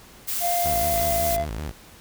blue noise, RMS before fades -27 dBFS, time 0.27-1.37 s, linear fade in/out 20 ms
triangle tone with pitch glide, 698.5 to 681.4 Hz, F5 to F5, 0 to -43 cents, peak -20 dBFS, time 0.4-1.46 s, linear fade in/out 50 ms, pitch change -43 cents, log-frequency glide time 0.55-1.1 s
sawtooth tone with vibrato, 64.2 Hz, C2, 32 cents flat, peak -25 dBFS, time 0.64-1.72 s, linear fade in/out 20 ms, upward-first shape square, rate 5.3 Hz, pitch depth 300 cents each way
effects pink hiss -48 dBFS RMS until 2 s

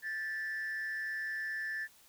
sine tone with frequency modulation, 1756 Hz, A6, 4 cents flat, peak -33 dBFS, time 0.02-1.88 s, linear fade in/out 50 ms, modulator 161 Hz, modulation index 0.47, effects tanh soft clip ceiling -33 dBFS + white hiss -62 dBFS RMS until 2.08 s

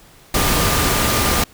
sine tone in noise, 1200 Hz, D6, 37 cents sharp, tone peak -26 dBFS, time 0.34-1.44 s, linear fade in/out 5 ms, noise pink, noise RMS -17 dBFS, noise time 0.34-1.44 s, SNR -12 dB, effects pink hiss -47 dBFS RMS until 1.53 s

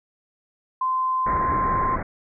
sine tone with pitch glide, 1035 to 1045.2 Hz, C6 to C6, -19 to -2 cents, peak -20 dBFS, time 0.81-1.96 s, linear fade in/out 5 ms, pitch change +17 cents, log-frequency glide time 1.33-1.51 s
pink low-pass noise, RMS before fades -28 dBFS, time 1.26-2.03 s, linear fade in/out 5 ms, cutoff 2100 Hz, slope 96 dB/octave
effects none

